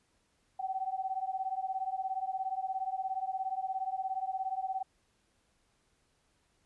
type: beating tone pair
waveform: sine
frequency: 755 / 772 Hz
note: F#5 / G5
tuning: +35 / -27 cents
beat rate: 17 Hz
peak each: -35 / -36 dBFS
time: 0.59-4.83 s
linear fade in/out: 10 ms
effects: pink hiss -73 dBFS RMS until 6.65 s + resampled to 24000 Hz